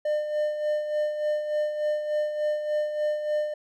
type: tone with tremolo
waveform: triangle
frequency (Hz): 602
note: D5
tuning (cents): +43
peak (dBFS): -20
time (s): 0.05-3.54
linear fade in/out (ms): 5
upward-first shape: sine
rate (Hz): 3.4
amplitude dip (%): 55
effects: none